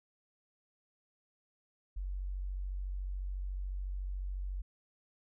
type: tone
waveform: sine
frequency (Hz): 46.98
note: F#1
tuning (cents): +27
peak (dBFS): -35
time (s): 1.96-4.62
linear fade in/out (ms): 10
effects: none